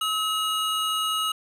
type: tone pair together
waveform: square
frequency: 1282.4 / 2877 Hz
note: E6 / F#7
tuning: -48 / -49 cents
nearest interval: octave + major second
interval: 1399 cents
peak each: -27 dBFS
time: 0.01-1.32 s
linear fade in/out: 5 ms
effects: resampled to 32000 Hz + 9-bit